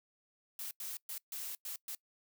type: noise bursts at uneven times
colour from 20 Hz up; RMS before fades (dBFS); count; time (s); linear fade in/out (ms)
blue; -42; 6; 0.59-0.71 / 0.8-0.97 / 1.09-1.18 / 1.32-1.55 / 1.65-1.76 / 1.88-1.95; 2
effects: noise-tail reverb RT60 0.1 s tail -23 dB re dry